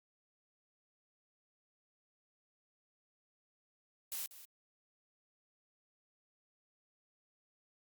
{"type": "noise with echo", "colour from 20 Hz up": "blue", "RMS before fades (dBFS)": -40, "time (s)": [4.12, 4.26], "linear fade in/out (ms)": 0, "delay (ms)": 190, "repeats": 1, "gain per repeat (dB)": -14, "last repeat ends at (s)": 4.45, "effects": ["Opus 48 kbps"]}